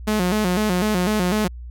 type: tone with vibrato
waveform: sawtooth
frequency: 196 Hz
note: G3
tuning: in tune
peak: -14 dBFS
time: 0.07-1.48 s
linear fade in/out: 10 ms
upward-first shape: square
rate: 4 Hz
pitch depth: 150 cents each way
effects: added 60 Hz sine -32 dBFS peak until 1.7 s